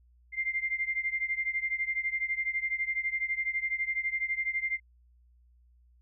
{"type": "beating tone pair", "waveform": "sine", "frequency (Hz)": [2092, 2104], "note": ["C7", "C7"], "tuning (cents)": [-1, 9], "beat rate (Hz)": 12, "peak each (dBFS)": [-31, -33], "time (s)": [0.32, 4.8], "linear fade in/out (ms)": 50, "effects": ["added 60 Hz sine -59 dBFS peak until 6.01 s"]}